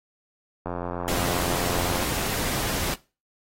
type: click train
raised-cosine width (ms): 1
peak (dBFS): -16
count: 121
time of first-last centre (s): 0.66-2.027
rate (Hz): 87.8
type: noise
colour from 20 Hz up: pink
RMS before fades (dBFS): -28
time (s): 1.08-2.94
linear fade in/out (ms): 0
effects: noise-tail reverb RT60 0.3 s tail -19 dB re dry + AAC 48 kbps